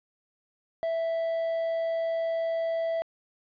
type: tone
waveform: triangle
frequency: 659.3 Hz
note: E5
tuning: in tune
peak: -24 dBFS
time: 0.83-3.02 s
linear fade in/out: 0 ms
effects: resampled to 11025 Hz + 10-bit